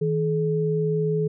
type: tone pair together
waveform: sine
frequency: 159.68 / 426.3 Hz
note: D#3 / G#4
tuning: +45 / +45 cents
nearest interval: octave + perfect fourth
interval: 1700 cents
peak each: -23 dBFS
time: 0.01-1.28 s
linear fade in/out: 10 ms
effects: none